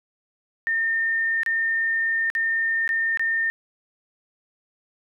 sine tone with dropouts, 1816 Hz, A#6, 46 cents flat, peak -20 dBFS, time 0.67-3.5 s, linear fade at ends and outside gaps 0 ms, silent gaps 1.433-1.462 / 2.301-2.351 / 2.877-2.891 / 3.173-3.195 s, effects none

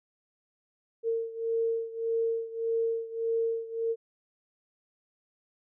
sine beating tone pair, 455.7 / 457.4 Hz, A#4 / A#4, -39 / -33 cents, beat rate 1.7 Hz, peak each -29 / -32 dBFS, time 1.03-3.96 s, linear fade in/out 50 ms, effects none

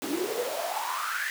pink noise with high-pass filter sweep, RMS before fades -31 dBFS, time 0.02-1.3 s, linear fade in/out 0 ms, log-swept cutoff 270 to 1800 Hz, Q 9.6, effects none

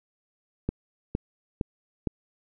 click train, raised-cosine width 3 ms, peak -13 dBFS, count 4, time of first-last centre 0.69-2.072 s, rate 2.17 Hz, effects none

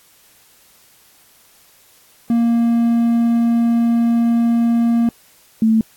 triangle / sine tone pair in turn, 233.4 / 222.1 Hz, A#3 / A3, +2 / +16 cents, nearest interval minor second, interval 86 cents, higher first, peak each -10 dBFS, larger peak neither, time 2.3-5.09 / 5.62-5.81 s, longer first, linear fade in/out 2 ms, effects white hiss -51 dBFS RMS until 5.96 s + AAC 64 kbps

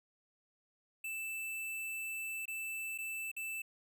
square tone with dropouts, 2646 Hz, E7, 6 cents sharp, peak -39 dBFS, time 1.04-3.62 s, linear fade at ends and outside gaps 5 ms, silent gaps 2.456-2.479 / 2.978-2.985 / 3.316-3.365 s, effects none

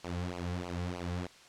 sawtooth tone with flanger, 88.5 Hz, F2, 23 cents sharp, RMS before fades -37 dBFS, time 0.04-1.27 s, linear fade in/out 5 ms, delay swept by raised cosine 0.54 to 3.34 ms, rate 3.2 Hz, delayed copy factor -1, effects white hiss -56 dBFS RMS until 1.48 s + low-pass 6000 Hz 12 dB/octave

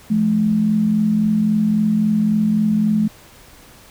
sine tone pair together, 170.8 / 214.5 Hz, F3 / A3, -38 / -44 cents, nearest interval major third, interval 394 cents, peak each -22 / -14 dBFS, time 0.1-3.08 s, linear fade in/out 10 ms, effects pink hiss -45 dBFS RMS until 3.9 s

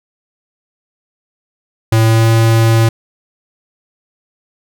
square tone with pitch glide, 112.1 to 113.47 Hz, A2 to A#2, +33 to -46 cents, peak -8 dBFS, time 1.92-2.89 s, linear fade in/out 5 ms, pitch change +21 cents, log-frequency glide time 2.03-2.29 s, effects none

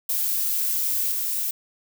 violet noise with level steps, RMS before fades -24 / -26 dBFS, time 0.09-1.51 s, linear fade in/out 5 ms, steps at 1.12 s, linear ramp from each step 5 ms, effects none

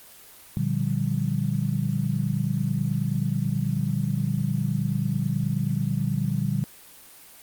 sine chord, G minor seventh, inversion first, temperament just, 117.6 / 147 / 176.4 / 196 Hz, Bb2 / D3 / F3 / G3, +16 / +2 / +18 / 0 cents, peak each -28 / -26 / -31 / -28 dBFS, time 0.57-6.64 s, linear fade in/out 0 ms, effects white hiss -48 dBFS RMS until 7.42 s + Opus 24 kbps

